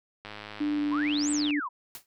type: click train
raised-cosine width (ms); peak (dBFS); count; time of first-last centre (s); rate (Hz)
0.3; -24; 133; 0.25-1.507; 105
type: tone with vibrato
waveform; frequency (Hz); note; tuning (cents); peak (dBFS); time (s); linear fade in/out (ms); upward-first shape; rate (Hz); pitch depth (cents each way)
sine; 294.4; D4; +4; -25; 0.6-1.6; 10; square; 2.8; 8
type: exponential two-way sweep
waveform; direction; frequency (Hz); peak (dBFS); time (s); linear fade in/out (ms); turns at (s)
sine; up then down; 927 to 8372 to 927; -30; 0.91-1.69; 20; 1.31
type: noise with exponential decay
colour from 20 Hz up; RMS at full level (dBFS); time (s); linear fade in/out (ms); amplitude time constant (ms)
white; -37; 1.95-2.06; 1; 23
effects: none